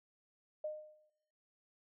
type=tone with exponential decay; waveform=sine; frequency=612 Hz; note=D#5; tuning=29 cents flat; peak=-35 dBFS; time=0.64-1.1 s; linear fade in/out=5 ms; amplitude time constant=100 ms; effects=noise-tail reverb RT60 0.9 s tail -20 dB re dry